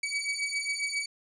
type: beating tone pair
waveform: sawtooth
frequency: 2271 / 2278.4 Hz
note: C#7 / C#7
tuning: +41 / +47 cents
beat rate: 7.4 Hz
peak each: -29 dBFS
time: 0.03-1.06 s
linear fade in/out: 5 ms
effects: resampled to 22050 Hz